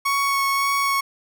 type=tone with vibrato; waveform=30% pulse; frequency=1108.7 Hz; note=C#6; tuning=in tune; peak=-16 dBFS; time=0.05-1.01 s; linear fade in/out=10 ms; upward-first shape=sine; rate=1.8 Hz; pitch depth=11 cents each way; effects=none